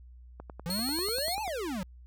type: click train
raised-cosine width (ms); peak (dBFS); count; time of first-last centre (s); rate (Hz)
1; -28; 12; 0.4-1.478; 10.2
type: exponential two-way sweep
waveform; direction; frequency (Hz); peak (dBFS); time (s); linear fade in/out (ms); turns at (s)
square; up then down; 163.6 to 900 to 172.9; -33; 0.66-1.83; 0; 1.42
type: tone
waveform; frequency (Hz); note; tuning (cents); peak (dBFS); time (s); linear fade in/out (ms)
sawtooth; 4308; C8; +50; -29; 0.7-1.35; 2
effects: added 61 Hz sine -48 dBFS peak until 2.06 s